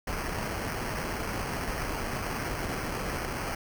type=noise with sample-and-hold; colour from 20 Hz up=pink; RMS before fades=-33 dBFS; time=0.07-3.55 s; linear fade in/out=5 ms; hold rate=3675 Hz; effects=none